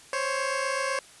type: tone pair together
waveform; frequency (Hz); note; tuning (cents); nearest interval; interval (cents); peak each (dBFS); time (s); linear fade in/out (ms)
15% pulse; 526.4 / 554.4; C5 / C#5; +10 / 0; minor second; 90; -23; 0.13-0.99; 2
effects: white hiss -51 dBFS RMS until 1.2 s + resampled to 24000 Hz